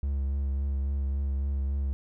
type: tone with vibrato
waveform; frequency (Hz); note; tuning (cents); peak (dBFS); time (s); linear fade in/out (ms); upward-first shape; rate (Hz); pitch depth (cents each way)
triangle; 68.9; C#2; -10; -24; 0.03-1.93; 0; triangle; 3.6; 30
effects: none